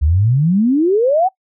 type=exponential sweep; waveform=sine; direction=up; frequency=69 to 784 Hz; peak=-10 dBFS; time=0.01-1.29 s; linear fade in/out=20 ms; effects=noise-tail reverb RT60 0.1 s tail -22 dB re dry